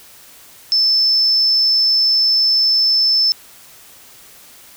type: tone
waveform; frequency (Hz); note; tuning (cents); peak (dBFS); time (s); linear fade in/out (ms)
sine; 5274; E8; 0; -11; 0.72-3.32; 0
effects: white hiss -43 dBFS RMS until 4.76 s